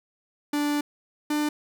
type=tone pair in turn; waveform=45% pulse; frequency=293 / 298.3 Hz; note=D4 / D4; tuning=-4 / +27 cents; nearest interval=unison; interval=31 cents; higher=second; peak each=-23 dBFS; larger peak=neither; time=0.53-0.81 / 1.3-1.49 s; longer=first; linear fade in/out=5 ms; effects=none